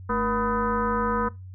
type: tone with frequency modulation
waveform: sine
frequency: 737 Hz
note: F#5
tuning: 7 cents flat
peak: -22 dBFS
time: 0.09-1.29 s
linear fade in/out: 10 ms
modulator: 259 Hz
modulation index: 2.6
effects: noise-tail reverb RT60 0.2 s tail -19 dB re dry + added 93 Hz sine -38 dBFS peak until 1.54 s